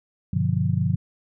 sine chord, G dominant seventh, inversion none, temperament just, 98 / 122.5 / 147 / 176.4 Hz, G2 / B2 / D3 / F3, 0 / -14 / +2 / +18 cents, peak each -25 dBFS, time 0.33-0.96 s, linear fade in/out 5 ms, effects none

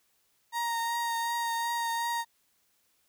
35% pulse tone with vibrato, 932.3 Hz, A#5, in tune, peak -27 dBFS, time 0.52-2.25 s, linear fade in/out 50 ms, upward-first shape triangle, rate 2.7 Hz, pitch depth 22 cents each way, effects white hiss -71 dBFS RMS until 3.08 s

